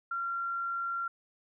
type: tone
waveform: sine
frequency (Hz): 1375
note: F6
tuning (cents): -27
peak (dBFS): -31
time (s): 0.11-1.08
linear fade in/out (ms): 5
effects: none